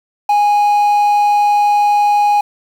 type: tone with quantisation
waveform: triangle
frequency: 826 Hz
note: G#5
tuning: 10 cents flat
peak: -7 dBFS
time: 0.29-2.41 s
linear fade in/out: 5 ms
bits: 6
effects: none